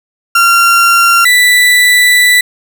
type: tone pair in turn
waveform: 35% pulse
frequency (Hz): 1378 / 1975.6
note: F6 / B6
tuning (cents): -24 / 0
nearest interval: tritone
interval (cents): 624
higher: second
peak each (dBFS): -3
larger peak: neither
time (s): 0.35-1.25 / 1.25-2.41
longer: second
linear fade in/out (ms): 5
effects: none